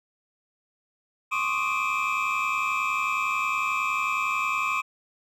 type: tone cluster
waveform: triangle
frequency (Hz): 1055 / 1126 / 1234 / 2363 / 2564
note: C6 / C#6 / D#6 / D7 / E7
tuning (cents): +14 / +27 / -15 / +10 / -49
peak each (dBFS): -28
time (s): 1.31-4.82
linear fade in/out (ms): 20
effects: tanh soft clip ceiling -16 dBFS